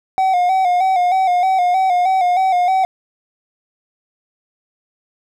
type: tone with vibrato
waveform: triangle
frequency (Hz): 737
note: F#5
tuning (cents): -7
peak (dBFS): -10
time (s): 0.18-2.85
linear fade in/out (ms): 0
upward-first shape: square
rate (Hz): 3.2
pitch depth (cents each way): 54
effects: none